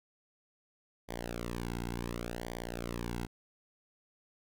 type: tone with flanger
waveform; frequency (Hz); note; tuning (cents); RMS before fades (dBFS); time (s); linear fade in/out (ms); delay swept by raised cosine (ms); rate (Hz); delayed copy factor
sawtooth; 58.8; A#1; +16; -39; 1.08-3.27; 20; 0.74 to 1.7; 0.69; -0.9
effects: none